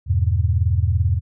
sine chord, E minor, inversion none, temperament equal with one note detuned, 82.41 / 100.29 / 123.47 Hz, E2 / G2 / B2, 0 / +40 / 0 cents, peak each -18 / -19 / -24 dBFS, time 0.06-1.21 s, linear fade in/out 50 ms, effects none

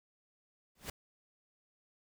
pink noise with exponential growth, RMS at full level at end -37 dBFS, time 0.75-0.9 s, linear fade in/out 5 ms, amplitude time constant 31 ms, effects none

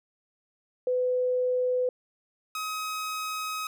sine / sawtooth tone pair in turn, 502 / 1267.4 Hz, B4 / D#6, +28 / +32 cents, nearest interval octave + major third, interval 1604 cents, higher second, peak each -23 / -27 dBFS, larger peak first, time 0.87-1.89 / 2.55-3.67 s, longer second, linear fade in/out 2 ms, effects none

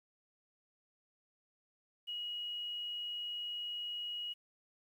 sine tone with quantisation, 2900 Hz, F#7, 35 cents flat, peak -38 dBFS, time 2.07-4.34 s, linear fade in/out 20 ms, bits 11, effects none

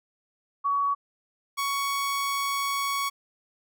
sine / sawtooth tone pair in turn, 1127 / 1116 Hz, C#6 / C#6, +28 / +11 cents, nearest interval unison, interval 17 cents, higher first, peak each -22 dBFS, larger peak neither, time 0.64-0.95 / 1.57-3.1 s, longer second, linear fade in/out 20 ms, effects none

